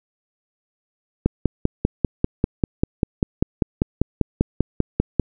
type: click train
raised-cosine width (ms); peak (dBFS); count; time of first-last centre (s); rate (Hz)
3; -3; 21; 1.26-5.197; 5.08
effects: none